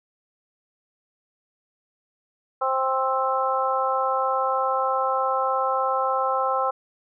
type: harmonic tone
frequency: 263.3 Hz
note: C4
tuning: 11 cents sharp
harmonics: 2 / 3 / 4 / 5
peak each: -26 / -26 / -26 / -26 dBFS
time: 2.61-6.71 s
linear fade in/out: 10 ms
effects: none